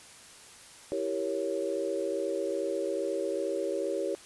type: chord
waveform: sine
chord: E diminished seventh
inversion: none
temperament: equal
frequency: 329.6 / 392 / 466.2 / 554.4 Hz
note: E4 / G4 / Bb4 / Db5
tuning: 0 / 0 / 0 / 0 cents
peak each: -36 / -33 / -36 / -33 dBFS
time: 0.92-4.15 s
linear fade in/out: 0 ms
effects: white hiss -51 dBFS RMS until 4.25 s + resampled to 24000 Hz